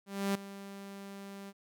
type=tone with ADSR envelope; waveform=sawtooth; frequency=197.8 Hz; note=G3; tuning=16 cents sharp; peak=-24 dBFS; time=0.06-1.53 s; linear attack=290 ms; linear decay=6 ms; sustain=-16 dB; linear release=44 ms; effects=none